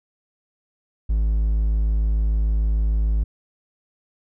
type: tone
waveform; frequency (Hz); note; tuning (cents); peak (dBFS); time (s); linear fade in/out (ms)
triangle; 53.4; G#1; +49; -15; 1.09-3.24; 10
effects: none